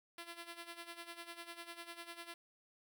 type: tone with tremolo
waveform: 5% pulse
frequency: 340 Hz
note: F4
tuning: 46 cents flat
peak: -34 dBFS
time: 0.18-2.34 s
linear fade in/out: 2 ms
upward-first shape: sine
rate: 10 Hz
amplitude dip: 75%
effects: none